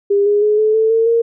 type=tone with pitch steps; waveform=sine; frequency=402.8 / 412.2 / 421.9 / 431.7 / 441.8 / 452.1 / 462.7 Hz; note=G4 / G#4 / G#4 / A4 / A4 / A4 / A#4; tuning=+47 / -13 / +27 / -33 / +7 / +47 / -13 cents; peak=-10 dBFS; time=0.1-1.22 s; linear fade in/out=10 ms; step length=160 ms; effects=none